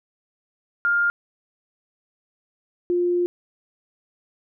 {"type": "tone pair in turn", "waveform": "sine", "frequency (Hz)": [1406, 352.3], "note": ["F6", "F4"], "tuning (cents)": [11, 15], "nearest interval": "2 octaves", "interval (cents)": 2396, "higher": "first", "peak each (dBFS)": [-17, -18], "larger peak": "first", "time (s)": [[0.85, 1.1], [2.9, 3.26]], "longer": "second", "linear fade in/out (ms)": 0, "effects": []}